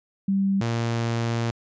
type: tone pair in turn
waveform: sine / sawtooth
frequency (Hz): 195.4 / 116.19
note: G3 / A#2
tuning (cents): -5 / -5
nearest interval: major sixth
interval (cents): 900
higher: first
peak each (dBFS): -19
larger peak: neither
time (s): 0.28-0.61 / 0.61-1.51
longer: second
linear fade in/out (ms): 5
effects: resampled to 16000 Hz